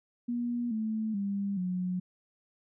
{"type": "tone with pitch steps", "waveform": "sine", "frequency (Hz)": [240, 218.8, 199.5, 181.89], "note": ["B3", "A3", "G3", "F#3"], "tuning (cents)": [-49, -9, 31, -29], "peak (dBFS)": -29, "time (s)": [0.28, 2], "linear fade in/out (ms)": 10, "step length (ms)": 430, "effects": []}